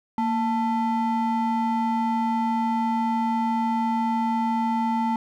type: ring-modulated tone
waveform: triangle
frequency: 557 Hz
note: C#5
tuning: 8 cents sharp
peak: -16 dBFS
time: 0.18-5.16 s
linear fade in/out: 2 ms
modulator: 326 Hz
effects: none